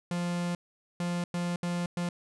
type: tone bursts at uneven times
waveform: 45% pulse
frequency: 174.61 Hz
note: F3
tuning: in tune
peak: -29 dBFS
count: 5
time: 0.11-0.55 / 1-1.24 / 1.34-1.56 / 1.63-1.86 / 1.97-2.09 s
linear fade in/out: 2 ms
effects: resampled to 24000 Hz